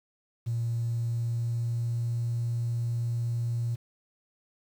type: tone with pitch glide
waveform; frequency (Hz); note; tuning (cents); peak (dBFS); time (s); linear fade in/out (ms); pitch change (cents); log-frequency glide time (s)
triangle; 116.54 to 117.76; A#2 to A#2; 0 to +18; -23; 0.46-3.76; 20; +18; 0.71-2.14
effects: tanh soft clip ceiling -24 dBFS + 9-bit